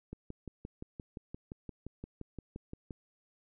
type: click train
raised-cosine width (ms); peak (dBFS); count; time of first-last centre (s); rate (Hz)
3; -29; 17; 0.13-2.908; 5.76
effects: none